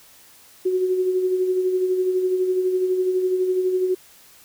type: tone with tremolo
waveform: sine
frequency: 369.6 Hz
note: F#4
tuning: 2 cents flat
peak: -16 dBFS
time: 0.65-3.95 s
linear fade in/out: 10 ms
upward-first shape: sine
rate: 12 Hz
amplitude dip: 45%
effects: white hiss -50 dBFS RMS until 4.44 s